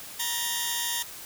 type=tone cluster; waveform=10% pulse; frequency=952 / 1820 / 3182 / 3545 Hz; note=A#5 / A#6 / G7 / A7; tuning=+36 / -42 / +25 / +12 cents; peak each=-25 dBFS; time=0.19-1.03 s; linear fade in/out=10 ms; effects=white hiss -42 dBFS RMS until 1.25 s